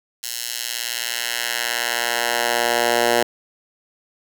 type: tone with high-pass filter sweep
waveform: 10% pulse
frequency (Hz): 118.9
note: A#2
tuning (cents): +35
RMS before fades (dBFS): -22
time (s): 0.23-3.23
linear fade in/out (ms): 5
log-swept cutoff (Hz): 4800 to 460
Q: 0.78
effects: none